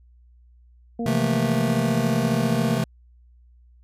harmonic tone, 233.1 Hz, A#3, in tune, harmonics 1 / 2 / 3, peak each -25 / -31 / -35 dBFS, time 0.99-2.78 s, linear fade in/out 5 ms
square chord, F major seventh, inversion second, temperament just, 130.96 / 163.7 / 174.61 / 218.3 Hz, C3 / E3 / F3 / A3, +2 / -12 / 0 / -13 cents, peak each -26 / -29 / -31 / -26 dBFS, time 1.06-2.84 s, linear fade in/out 2 ms
effects added 60 Hz sine -50 dBFS peak until 3.83 s + resampled to 32000 Hz

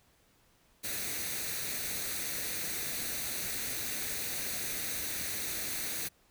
white noise with comb filter, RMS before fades -36 dBFS, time 0.83-6.09 s, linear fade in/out 20 ms, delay 0.48 ms, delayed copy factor +0.55, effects pink hiss -67 dBFS RMS until 6.3 s

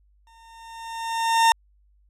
40% pulse tone with exponential growth, 912 Hz, A#5, 38 cents flat, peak -12 dBFS, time 0.27-1.52 s, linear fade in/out 1 ms, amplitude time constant 270 ms, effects added 50 Hz sine -57 dBFS peak until 2.09 s + low-pass 10000 Hz 12 dB/octave

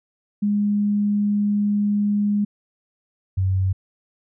sine tone pair in turn, 205.8 / 94.69 Hz, G#3 / F#2, -16 / +41 cents, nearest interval octave + minor second, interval 1343 cents, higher first, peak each -17 dBFS, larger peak neither, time 0.42-2.45 / 3.37-3.73 s, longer first, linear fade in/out 10 ms, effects none

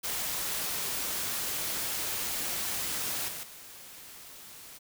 white noise with level steps, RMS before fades -33 / -39 / -48 dBFS, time 0.03-4.79 s, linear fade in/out 20 ms, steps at 3.28 / 3.43 s, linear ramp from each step 5 ms, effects none

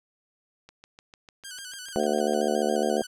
click train, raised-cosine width 0.2 ms, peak -30 dBFS, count 12, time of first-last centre 0.69-2.334 s, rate 6.69 Hz
10% pulse tone with vibrato, 1545 Hz, G6, 26 cents flat, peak -29 dBFS, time 1.44-3.07 s, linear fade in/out 10 ms, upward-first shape square, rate 7.2 Hz, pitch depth 62 cents each way
harmonic tone, 74.4 Hz, D2, 23 cents sharp, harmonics 3 / 4 / 5 / 6 / 7 / 8 / 9 / 10, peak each -30 / -35 / -29 / -30 / -29 / -36 / -30 / -32 dBFS, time 1.96-3.02 s, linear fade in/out 0 ms
effects none

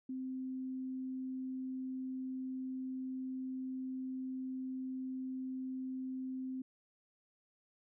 sine tone, 259.8 Hz, C4, 12 cents flat, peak -38 dBFS, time 0.09-6.62 s, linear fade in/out 5 ms, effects none

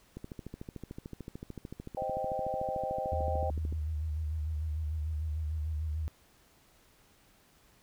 click train, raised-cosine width 3 ms, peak -28 dBFS, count 49, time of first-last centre 0.17-3.726 s, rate 13.5 Hz
sine chord, C minor, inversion none, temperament equal, 523.3 / 622.3 / 784 Hz, C5 / Eb5 / G5, 0 / 0 / 0 cents, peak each -36 / -37 / -35 dBFS, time 1.97-3.5 s, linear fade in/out 2 ms
sine tone with vibrato, 77.4 Hz, D#2, 9 cents flat, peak -31 dBFS, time 3.12-6.08 s, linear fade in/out 0 ms, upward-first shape square, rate 6.7 Hz, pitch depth 47 cents each way
effects pink hiss -64 dBFS RMS until 7.82 s

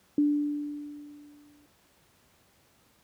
sine tone with exponential decay, 293.1 Hz, D4, 3 cents flat, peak -19 dBFS, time 0.18-1.66 s, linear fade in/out 2 ms, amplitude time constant 320 ms, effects pink hiss -64 dBFS RMS until 3.03 s + high-pass 60 Hz 12 dB/octave

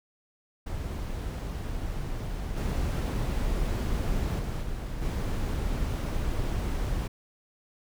brown noise with level steps, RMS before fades -33 / -28 / -31 / -34 / -29 dBFS, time 0.66-7.08 s, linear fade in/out 10 ms, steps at 2.56 / 4.38 / 4.61 / 5.01 s, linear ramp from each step 20 ms, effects none

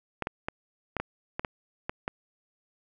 clicks, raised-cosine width 0.5 ms, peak -15 dBFS, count 9, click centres 0.223 / 0.271 / 0.485 / 0.967 / 1 / 1.395 / 1.448 / 1.895 / 2.079 s, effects none

